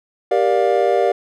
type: chord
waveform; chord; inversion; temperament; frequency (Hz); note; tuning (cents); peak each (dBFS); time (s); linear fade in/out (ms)
triangle; G minor seventh; none; just; 392 / 470.4 / 588 / 705.6; G4 / Bb4 / D5 / F5; 0 / +16 / +2 / +18; -17; 0.31-1.12; 5
effects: none

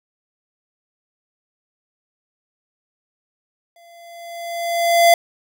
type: tone with exponential growth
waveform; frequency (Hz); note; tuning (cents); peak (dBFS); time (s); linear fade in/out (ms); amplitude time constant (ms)
square; 683; F5; -39; -8; 3.76-5.14; 2; 300
effects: none

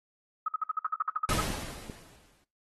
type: tone bursts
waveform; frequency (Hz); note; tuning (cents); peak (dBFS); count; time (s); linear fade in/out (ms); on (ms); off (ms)
sine; 1271; D#6; +36; -26; 13; 0.46-1.408; 5; 24; 53
type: noise with exponential decay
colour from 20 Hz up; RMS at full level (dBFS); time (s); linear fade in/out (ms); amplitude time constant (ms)
pink; -29; 1.29-2.44; 2; 250
type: clicks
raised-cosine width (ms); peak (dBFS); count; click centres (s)
3; -24; 4; 1.335 / 1.375 / 1.504 / 1.898
effects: noise-tail reverb RT60 0.3 s tail -20 dB re dry + AAC 32 kbps

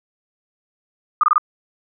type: tone bursts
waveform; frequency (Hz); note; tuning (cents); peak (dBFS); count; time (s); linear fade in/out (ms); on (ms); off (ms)
sine; 1221; D#6; -33; -10; 4; 1.21-1.381; 2; 24; 25
effects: none

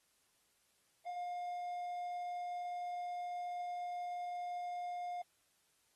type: tone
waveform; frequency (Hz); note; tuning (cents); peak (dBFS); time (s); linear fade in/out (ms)
triangle; 710; F5; +28; -37; 1.06-5.22; 5
effects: white hiss -75 dBFS RMS until 5.95 s + AAC 32 kbps

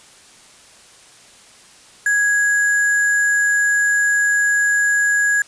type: tone with sample-and-hold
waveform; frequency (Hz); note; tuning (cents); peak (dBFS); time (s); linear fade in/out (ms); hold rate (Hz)
sine; 1661.2; G#6; 0; -13; 2.06-5.42; 2; 8820
effects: white hiss -46 dBFS RMS until 5.47 s + resampled to 22050 Hz

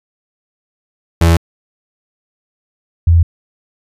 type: tone pair in turn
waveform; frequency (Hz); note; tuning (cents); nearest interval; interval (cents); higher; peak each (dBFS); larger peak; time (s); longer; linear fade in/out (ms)
35% pulse / sine; 83.6 / 84.13; E2 / E2; +25 / +36; unison; 11; second; -5; neither; 1.21-1.37 / 3.07-3.23; neither; 5
effects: resampled to 32000 Hz

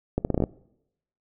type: accelerating click train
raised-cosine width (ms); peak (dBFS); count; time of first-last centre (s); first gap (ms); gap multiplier
2; -10; 8; 0.18-0.439; 69; 0.78
effects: noise-tail reverb RT60 0.8 s tail -22 dB re dry

